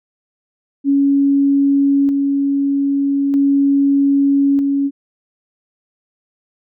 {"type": "tone with tremolo", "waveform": "sine", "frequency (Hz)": 278.9, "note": "C#4", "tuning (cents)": 11, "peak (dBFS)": -10, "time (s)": [0.84, 4.91], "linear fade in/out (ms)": 50, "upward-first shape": "square", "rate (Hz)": 0.4, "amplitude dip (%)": 30, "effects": []}